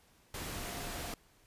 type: tone in noise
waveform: sine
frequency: 703 Hz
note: F5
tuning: 11 cents sharp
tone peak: -50 dBFS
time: 0.55-1.12 s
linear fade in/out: 2 ms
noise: pink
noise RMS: -41 dBFS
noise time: 0.34-1.14 s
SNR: -12 dB
effects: pink hiss -66 dBFS RMS until 1.46 s + resampled to 32000 Hz